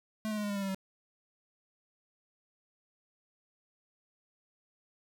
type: tone with pitch steps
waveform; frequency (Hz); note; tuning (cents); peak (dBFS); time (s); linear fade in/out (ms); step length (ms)
square; 217 / 213.1 / 209.4 / 205.7 / 202 / 198.42 / 194.89 / 191.44; A3 / G#3 / G#3 / G#3 / G#3 / G3 / G3 / G3; -24 / +45 / +15 / -16 / -48 / +21 / -10 / -41; -33; 0.25-0.746; 0; 62
effects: none